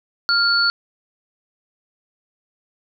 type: tone pair together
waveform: sine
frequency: 1396.9 / 4442 Hz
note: F6 / C#8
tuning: 0 / +3 cents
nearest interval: octave + minor sixth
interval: 2003 cents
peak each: -17 dBFS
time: 0.29-0.7 s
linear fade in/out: 0 ms
effects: none